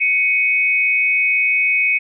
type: tone pair together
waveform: sine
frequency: 2220 / 2518 Hz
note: C#7 / D#7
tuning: +2 / +20 cents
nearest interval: major second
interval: 218 cents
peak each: -16 dBFS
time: 0-1.99 s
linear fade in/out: 20 ms
effects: none